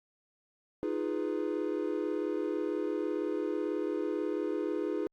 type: chord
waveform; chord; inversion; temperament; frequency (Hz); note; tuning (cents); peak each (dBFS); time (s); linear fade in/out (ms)
triangle; F half-diminished seventh; third; equal; 311.1 / 349.2 / 415.3 / 493.9; Eb4 / F4 / Ab4 / Cb5; 0 / 0 / 0 / 0; -33 / -34 / -33 / -37; 0.83-5.07; 0
effects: Opus 48 kbps